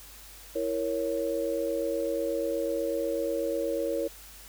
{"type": "chord", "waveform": "sine", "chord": "A# diminished", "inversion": "second", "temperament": "equal", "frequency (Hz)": [329.6, 466.2, 554.4], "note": ["E4", "A#4", "C#5"], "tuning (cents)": [0, 0, 0], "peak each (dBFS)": [-33, -31, -30], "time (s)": [0.55, 4.08], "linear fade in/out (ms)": 10, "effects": ["added 50 Hz sine -52 dBFS peak until 4.48 s", "white hiss -49 dBFS RMS until 4.48 s"]}